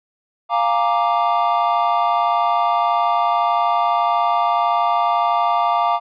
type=chord; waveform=triangle; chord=Bb dominant seventh; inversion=second; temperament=equal; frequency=698.5 / 830.6 / 932.3 / 1174.7 Hz; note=F5 / Ab5 / Bb5 / D6; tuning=0 / 0 / 0 / 0 cents; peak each=-17 / -22 / -19 / -18 dBFS; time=0.49-6 s; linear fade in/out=50 ms; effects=resampled to 11025 Hz